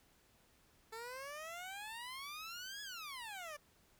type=exponential two-way sweep; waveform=15% pulse; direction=up then down; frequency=439.1 to 1700 to 573 Hz; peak=-39 dBFS; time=0.92-3.57 s; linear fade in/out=10 ms; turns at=2.82 s; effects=pink hiss -70 dBFS RMS until 3.99 s